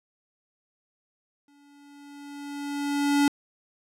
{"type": "tone with exponential growth", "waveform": "square", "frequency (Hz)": 285.8, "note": "D4", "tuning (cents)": -47, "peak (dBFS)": -18, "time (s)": [1.48, 3.28], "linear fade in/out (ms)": 2, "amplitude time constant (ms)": 390, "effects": ["low-pass 12000 Hz 12 dB/octave"]}